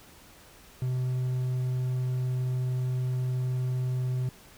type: tone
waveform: triangle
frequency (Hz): 127.2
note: C3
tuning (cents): -48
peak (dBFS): -24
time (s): 0.82-4.29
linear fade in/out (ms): 2
effects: pink hiss -53 dBFS RMS until 4.57 s